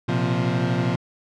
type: chord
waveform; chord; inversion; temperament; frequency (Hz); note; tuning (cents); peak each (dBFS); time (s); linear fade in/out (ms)
30% pulse; Bb suspended second; none; equal with one note detuned; 118.3 / 130.81 / 174.61; Bb2 / C3 / F3; +26 / 0 / 0; -22; 0.08-0.96; 10
effects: low-pass 4000 Hz 12 dB/octave